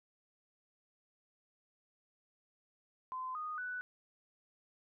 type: tone with pitch steps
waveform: sine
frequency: 1028 / 1236.7 / 1487.8 Hz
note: C6 / D#6 / F#6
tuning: -31 / -11 / +9 cents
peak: -38 dBFS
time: 3.12-3.81 s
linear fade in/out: 0 ms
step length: 230 ms
effects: none